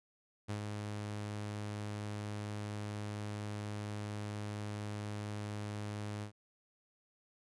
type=tone with ADSR envelope; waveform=sawtooth; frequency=104.3 Hz; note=G#2; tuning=8 cents sharp; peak=-32 dBFS; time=0.48-6.32 s; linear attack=20 ms; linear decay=100 ms; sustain=-3 dB; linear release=95 ms; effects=resampled to 24000 Hz